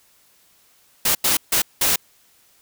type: noise bursts at uneven times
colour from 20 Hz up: white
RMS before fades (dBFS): -18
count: 4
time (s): 1.05-1.15 / 1.24-1.37 / 1.52-1.62 / 1.81-1.96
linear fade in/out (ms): 5
effects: white hiss -57 dBFS RMS until 2.61 s